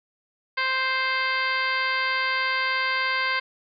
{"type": "harmonic tone", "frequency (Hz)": 523.3, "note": "C5", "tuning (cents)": 0, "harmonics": [1, 2, 3, 4, 5, 6, 7, 8, 9], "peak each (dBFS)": [-38, -28, -27, -27, -34, -36, -39, -38, -35], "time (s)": [0.57, 3.4], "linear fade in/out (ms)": 10, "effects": []}